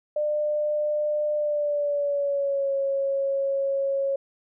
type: tone with pitch glide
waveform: sine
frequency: 599 to 549.3 Hz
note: D5 to C#5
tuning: +34 to -16 cents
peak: -22 dBFS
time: 0.16-4.16 s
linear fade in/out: 5 ms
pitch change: -150 cents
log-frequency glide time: 1.34-2.73 s
effects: none